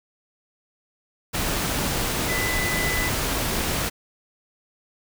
sine tone in noise, 2000 Hz, B6, 21 cents sharp, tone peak -26 dBFS, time 2.28-3.1 s, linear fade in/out 20 ms, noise pink, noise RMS -25 dBFS, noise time 1.33-3.9 s, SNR -4 dB, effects none

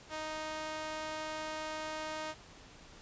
sawtooth tone with high-pass filter, 311.1 Hz, D#4, in tune, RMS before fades -40 dBFS, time 0.09-2.35 s, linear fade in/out 50 ms, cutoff 690 Hz, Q 1.1, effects pink hiss -55 dBFS RMS until 3.01 s + resampled to 16000 Hz

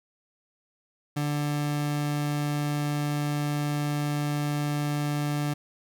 30% pulse tone, 146.83 Hz, D3, in tune, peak -23 dBFS, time 1.16-5.54 s, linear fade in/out 10 ms, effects none

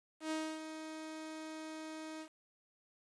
sawtooth tone with ADSR envelope, 314.7 Hz, D#4, 20 cents sharp, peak -31 dBFS, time 0.2-2.29 s, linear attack 110 ms, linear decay 280 ms, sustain -9 dB, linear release 81 ms, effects resampled to 22050 Hz + 10-bit

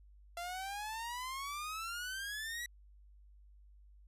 sawtooth exponential sweep, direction up, 682 to 1955 Hz, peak -36 dBFS, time 0.37-2.66 s, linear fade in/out 2 ms, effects added 50 Hz sine -57 dBFS peak until 4.07 s + resampled to 32000 Hz

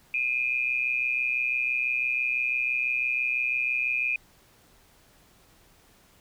sine tone pair together, 2425 / 2551 Hz, D#7 / D#7, -45 / +43 cents, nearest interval minor second, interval 88 cents, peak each -26 / -28 dBFS, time 0.14-4.16 s, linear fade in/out 2 ms, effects pink hiss -59 dBFS RMS until 6.2 s

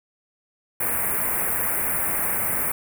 white band-stop noise, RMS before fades -24 dBFS, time 0.8-2.72 s, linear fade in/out 5 ms, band 2300 to 9200 Hz, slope 48 dB/octave, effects none

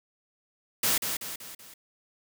white noise with echo, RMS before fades -25 dBFS, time 0.83-0.98 s, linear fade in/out 5 ms, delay 190 ms, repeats 4, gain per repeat -6 dB, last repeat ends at 1.74 s, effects none

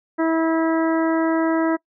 harmonic tone, 324.8 Hz, E4, 26 cents flat, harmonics 1 / 2 / 3 / 4 / 5 / 6, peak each -18 / -24 / -28 / -30 / -32 / -34 dBFS, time 0.18-1.77 s, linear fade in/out 20 ms, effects noise-tail reverb RT60 0.1 s tail -25 dB re dry

